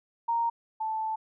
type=tone pair in turn; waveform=sine; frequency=930 / 877.8 Hz; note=A#5 / A5; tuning=-4 / -4 cents; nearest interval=minor second; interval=100 cents; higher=first; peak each=-24 / -28 dBFS; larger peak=first; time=0.28-0.5 / 0.8-1.16 s; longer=second; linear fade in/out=10 ms; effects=none